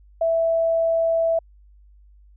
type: tone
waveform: sine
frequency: 659.3 Hz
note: E5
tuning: in tune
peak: -17 dBFS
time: 0.21-1.39 s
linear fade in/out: 5 ms
effects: added 50 Hz sine -48 dBFS peak until 2.36 s